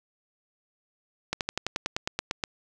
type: slowing click train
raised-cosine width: 0.2 ms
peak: -10 dBFS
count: 12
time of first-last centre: 1.33-2.438 s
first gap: 78 ms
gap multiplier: 1.05
effects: none